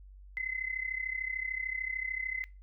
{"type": "tone with amplitude modulation", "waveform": "sine", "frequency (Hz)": 2046, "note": "C7", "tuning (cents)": -39, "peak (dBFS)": -29, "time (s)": [0.37, 2.44], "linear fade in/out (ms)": 0, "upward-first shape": "sine", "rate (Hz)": 33.4, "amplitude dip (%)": 75, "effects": ["noise-tail reverb RT60 0.3 s tail -24 dB re dry", "added 48 Hz sine -49 dBFS peak until 2.62 s"]}